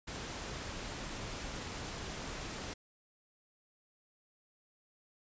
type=noise; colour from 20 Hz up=pink; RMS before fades=-42 dBFS; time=0.07-2.74 s; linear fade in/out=10 ms; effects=resampled to 16000 Hz